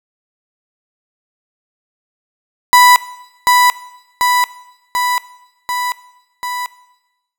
35% pulse tone with echo, 987.8 Hz, B5, in tune, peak -3 dBFS, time 2.73-2.96 s, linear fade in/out 0 ms, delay 740 ms, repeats 5, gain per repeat -3 dB, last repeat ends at 6.66 s, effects noise-tail reverb RT60 1.0 s tail -18 dB re dry

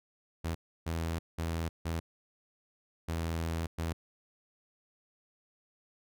sawtooth tone bursts at uneven times, 82.41 Hz, E2, in tune, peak -28 dBFS, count 6, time 0.44-0.55 / 0.86-1.19 / 1.38-1.69 / 1.85-2 / 3.08-3.67 / 3.78-3.93 s, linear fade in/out 10 ms, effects none

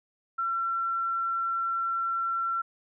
sine tone, 1355 Hz, E6, 47 cents sharp, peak -26 dBFS, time 0.38-2.62 s, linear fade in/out 10 ms, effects none

